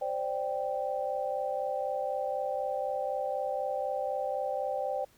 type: chord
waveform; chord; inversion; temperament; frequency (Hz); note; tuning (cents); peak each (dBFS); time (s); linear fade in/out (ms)
sine; C suspended second; none; equal; 523.3 / 587.3 / 784; C5 / D5 / G5; 0 / 0 / 0; -34; 0.01-5.05; 10
effects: pink hiss -63 dBFS RMS until 5.17 s